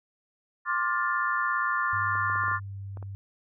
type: chord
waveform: sine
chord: D minor seventh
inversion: third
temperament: just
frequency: 1057.2 / 1174.7 / 1409.6 / 1762 Hz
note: C6 / D6 / F6 / A6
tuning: +18 / 0 / +16 / +2 cents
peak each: -30 dBFS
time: 0.65-2.6 s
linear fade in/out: 50 ms
type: tone with pitch glide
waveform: sine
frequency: 100.3 to 98.29 Hz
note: G2 to G2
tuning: +40 to +5 cents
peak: -35 dBFS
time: 1.93-3.15 s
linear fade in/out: 0 ms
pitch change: -35 cents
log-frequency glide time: 2.31-2.75 s
type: clicks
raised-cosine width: 1 ms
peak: -31 dBFS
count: 8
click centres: 2.154 / 2.299 / 2.357 / 2.436 / 2.482 / 2.515 / 2.972 / 3.027 s
effects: none